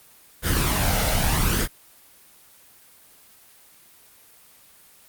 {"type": "noise with flanger", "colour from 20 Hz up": "pink", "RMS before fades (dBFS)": -21, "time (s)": [0.42, 1.68], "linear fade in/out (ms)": 50, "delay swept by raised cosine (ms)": [0.58, 1.45], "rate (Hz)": 0.8, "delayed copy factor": 0.6, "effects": ["white hiss -52 dBFS RMS until 5.08 s", "Opus 24 kbps"]}